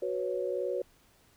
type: chord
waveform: sine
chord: F# suspended fourth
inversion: none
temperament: just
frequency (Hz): 370 / 493.3 / 555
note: F#4 / B4 / C#5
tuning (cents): 0 / -2 / +2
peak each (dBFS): -34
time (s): 0.02-0.82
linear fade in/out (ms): 5
effects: pink hiss -64 dBFS RMS until 1.36 s